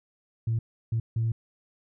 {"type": "tone bursts at uneven times", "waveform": "sine", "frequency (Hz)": 113.7, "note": "A#2", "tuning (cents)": -43, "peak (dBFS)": -22, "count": 3, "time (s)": [[0.47, 0.59], [0.92, 1], [1.16, 1.32]], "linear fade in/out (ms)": 5, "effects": ["tanh soft clip ceiling -20 dBFS"]}